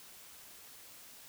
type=silence; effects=white hiss -54 dBFS RMS until 1.28 s

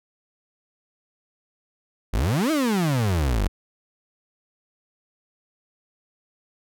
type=exponential two-way sweep; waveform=35% pulse; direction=up then down; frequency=43.65 to 329.6 to 43.65 Hz; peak=-18 dBFS; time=2.13-3.48 s; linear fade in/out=10 ms; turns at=2.51 s; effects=none

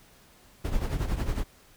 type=noise with tremolo; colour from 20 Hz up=brown; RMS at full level=-25 dBFS; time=0.64-1.44 s; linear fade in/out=10 ms; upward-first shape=triangle; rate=11 Hz; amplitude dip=75%; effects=pink hiss -57 dBFS RMS until 1.76 s

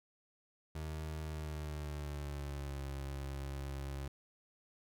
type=tone with pitch glide; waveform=30% pulse; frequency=77.7 to 68.82 Hz; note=D#2 to C#2; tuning=-2 to -12 cents; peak=-37 dBFS; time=0.75-4.08 s; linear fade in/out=5 ms; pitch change=-210 cents; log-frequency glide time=1.25-2.85 s; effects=none

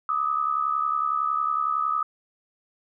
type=tone pair together; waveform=sine; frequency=1200.1 / 1271 Hz; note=D6 / D#6; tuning=+37 / +36 cents; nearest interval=minor second; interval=99 cents; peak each=-26 / -24 dBFS; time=0.09-2.03 s; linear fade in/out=2 ms; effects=none

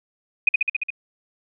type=tone with echo; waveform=sine; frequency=2489 Hz; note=D#7; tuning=in tune; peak=-11 dBFS; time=0.47-0.49 s; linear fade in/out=5 ms; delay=69 ms; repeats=6; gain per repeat=-2 dB; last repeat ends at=0.904 s; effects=none

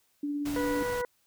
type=tone with tremolo; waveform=sine; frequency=290 Hz; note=D4; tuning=22 cents flat; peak=-28 dBFS; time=0.23-0.83 s; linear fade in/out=5 ms; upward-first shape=triangle; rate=17 Hz; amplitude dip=25%
type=noise; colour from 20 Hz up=pink; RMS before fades=-40 dBFS; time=0.45-1.02 s; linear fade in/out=10 ms
type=harmonic tone; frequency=489.7 Hz; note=B4; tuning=15 cents flat; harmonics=1 / 2 / 3 / 4; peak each=-30 / -36 / -40 / -42 dBFS; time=0.56-1.05 s; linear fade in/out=2 ms
effects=white hiss -70 dBFS RMS until 1.26 s

